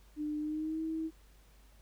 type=tone with pitch glide; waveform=sine; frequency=300.6 to 320.3 Hz; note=D4 to E4; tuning=+40 to -50 cents; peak=-33 dBFS; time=0.16-1.11 s; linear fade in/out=50 ms; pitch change=+110 cents; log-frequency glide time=0.39-0.81 s; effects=added 50 Hz sine -58 dBFS peak until 1.81 s + pink hiss -66 dBFS RMS until 1.81 s